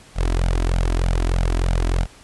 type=tone with flanger; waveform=sawtooth; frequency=43.3 Hz; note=F1; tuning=14 cents flat; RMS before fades=-19 dBFS; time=0.15-2.07 s; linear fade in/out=50 ms; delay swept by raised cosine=1.3 to 3.1 ms; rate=3.2 Hz; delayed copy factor=+0.85; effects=pink hiss -47 dBFS RMS until 2.23 s + resampled to 24000 Hz